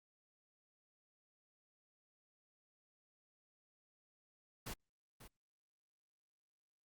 pink noise with echo, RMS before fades -45 dBFS, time 4.66-4.74 s, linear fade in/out 10 ms, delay 540 ms, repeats 1, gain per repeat -11 dB, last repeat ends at 5.28 s, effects Opus 48 kbps

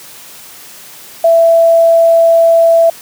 sine tone, 665 Hz, E5, 15 cents sharp, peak -4 dBFS, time 1.24-2.9 s, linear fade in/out 5 ms, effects white hiss -34 dBFS RMS until 3.01 s + high-pass 100 Hz 12 dB/octave

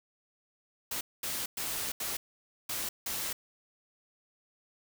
white noise bursts at uneven times, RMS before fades -35 dBFS, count 6, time 0.91-1.01 / 1.23-1.46 / 1.57-1.92 / 2-2.17 / 2.69-2.89 / 3.06-3.33 s, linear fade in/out 5 ms, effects none

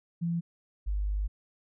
sine tone pair in turn, 169.5 / 50.39 Hz, E3 / G1, +49 / +48 cents, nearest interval octave + major sixth, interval 2101 cents, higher first, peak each -27 dBFS, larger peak neither, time 0.21-0.41 / 0.86-1.28 s, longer second, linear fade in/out 20 ms, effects none

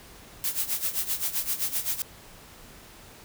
blue noise with tremolo, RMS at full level -26 dBFS, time 0.44-2.02 s, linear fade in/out 0 ms, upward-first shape sine, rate 7.7 Hz, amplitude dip 80%, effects pink hiss -49 dBFS RMS until 3.24 s

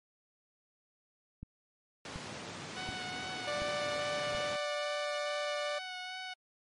click train, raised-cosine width 5 ms, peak -31 dBFS, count 5, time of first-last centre 1.43-4.35 s, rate 1.37 Hz
pink high-pass noise, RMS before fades -43 dBFS, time 2.05-4.56 s, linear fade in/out 2 ms, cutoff 110 Hz, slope 24 dB/octave
10% pulse tone with vibrato, 740 Hz, F#5, in tune, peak -31 dBFS, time 2.76-6.34 s, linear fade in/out 10 ms, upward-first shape sine, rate 2.4 Hz, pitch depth 17 cents each way
sawtooth tone, 589 Hz, D5, 5 cents sharp, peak -30 dBFS, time 3.47-5.79 s, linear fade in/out 10 ms
effects low-pass 6000 Hz 12 dB/octave + MP3 48 kbps

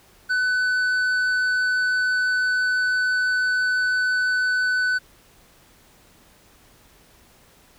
sine tone with tanh clipping, 1501 Hz, F#6, 24 cents sharp, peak -20 dBFS, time 0.29-4.99 s, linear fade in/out 20 ms, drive 7 dB, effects pink hiss -54 dBFS RMS until 7.78 s

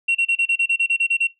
sine tone bursts, 2735 Hz, F7, 37 cents flat, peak -13 dBFS, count 12, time 0.08-1.273 s, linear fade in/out 10 ms, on 71 ms, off 31 ms, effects noise-tail reverb RT60 0.2 s tail -21 dB re dry + tanh soft clip ceiling -13 dBFS

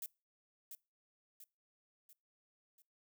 violet noise with echo, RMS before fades -43 dBFS, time 0.02-0.06 s, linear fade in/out 2 ms, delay 690 ms, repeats 4, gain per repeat -6 dB, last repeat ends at 2.82 s, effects noise-tail reverb RT60 0.3 s tail -24 dB re dry

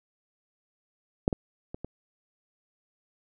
clicks, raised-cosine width 2 ms, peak -8 / -15 / -23 / -22 dBFS, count 4, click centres 1.279 / 1.328 / 1.745 / 1.846 s, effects none

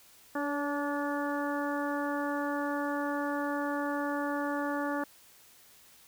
harmonic tone with a mistuned harmonic, 288.7 Hz, D4, 30 cents flat, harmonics 1 / 2 / 3 / 4 / 5 / 6, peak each -33 / -36 / -38 / -39 / -40 / -41 dBFS, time 0.35-5.04 s, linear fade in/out 5 ms, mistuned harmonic 2, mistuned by -19 cents, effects white hiss -58 dBFS RMS until 6.07 s

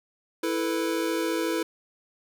square chord, E suspended fourth, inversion none, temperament equal, 329.6 / 440 / 493.9 Hz, E4 / A4 / B4, 0 / 0 / 0 cents, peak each -28 / -32 / -32 dBFS, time 0.43-1.63 s, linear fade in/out 5 ms, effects none

